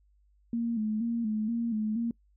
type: tone with vibrato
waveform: sine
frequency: 223.9 Hz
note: A3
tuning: 30 cents sharp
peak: -27 dBFS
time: 0.53-2.11 s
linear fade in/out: 2 ms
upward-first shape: square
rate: 2.1 Hz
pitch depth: 69 cents each way
effects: noise-tail reverb RT60 0.1 s tail -24 dB re dry + added 50 Hz sine -62 dBFS peak until 2.36 s